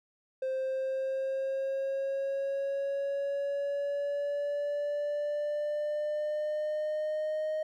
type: exponential sweep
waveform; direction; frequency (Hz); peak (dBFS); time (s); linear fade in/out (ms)
triangle; up; 523.3 to 622.3; -27; 0.42-7.63; 5
effects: tanh soft clip ceiling -23 dBFS